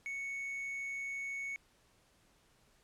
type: tone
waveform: triangle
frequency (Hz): 2217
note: C#7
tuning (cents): 0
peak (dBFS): -36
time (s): 0.06-1.56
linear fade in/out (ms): 0
effects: pink hiss -69 dBFS RMS until 2.83 s + low-pass 11000 Hz 12 dB/octave